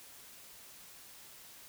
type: silence
effects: white hiss -54 dBFS RMS until 1.68 s